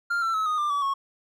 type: tone with pitch steps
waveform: triangle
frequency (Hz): 1396.9 / 1342.3 / 1289.9 / 1239.5 / 1191 / 1144.5 / 1099.8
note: F6 / E6 / E6 / D#6 / D6 / D6 / C#6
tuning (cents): 0 / +31 / -38 / -7 / +24 / -45 / -14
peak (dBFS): -21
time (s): 0.1-0.94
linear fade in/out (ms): 10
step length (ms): 120
effects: none